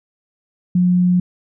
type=tone; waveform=sine; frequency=179.4 Hz; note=F3; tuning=47 cents sharp; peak=-11 dBFS; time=0.75-1.2 s; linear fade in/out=5 ms; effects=none